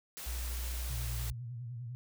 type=noise; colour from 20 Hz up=white; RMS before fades=-44 dBFS; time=0.17-1.3 s; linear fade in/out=0 ms
type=tone; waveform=sine; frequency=60.6 Hz; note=B1; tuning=32 cents flat; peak=-35 dBFS; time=0.26-1.33 s; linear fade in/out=10 ms
type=tone with vibrato; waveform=sine; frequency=120 Hz; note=B2; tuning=49 cents flat; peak=-39 dBFS; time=0.9-1.95 s; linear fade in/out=0 ms; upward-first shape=sine; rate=10 Hz; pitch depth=90 cents each way
effects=none